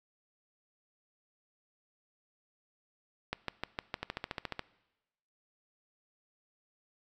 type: two click trains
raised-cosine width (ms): 0.3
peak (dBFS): -19 / -17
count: 9 / 5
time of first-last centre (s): 4.03-4.593 / 3.33-3.942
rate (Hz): 14.2 / 6.54
effects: noise-tail reverb RT60 1.0 s tail -20 dB re dry